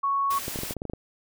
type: tone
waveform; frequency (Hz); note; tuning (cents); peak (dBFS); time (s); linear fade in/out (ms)
sine; 1108.7; C#6; 0; -22; 0.03-0.39; 10
type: noise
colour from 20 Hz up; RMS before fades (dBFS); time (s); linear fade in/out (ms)
white; -35; 0.3-0.74; 10
type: clicks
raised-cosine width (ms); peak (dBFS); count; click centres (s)
2; -19; 10; 0.481 / 0.559 / 0.589 / 0.634 / 0.709 / 0.767 / 0.819 / 0.853 / 0.898 / 0.935
effects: none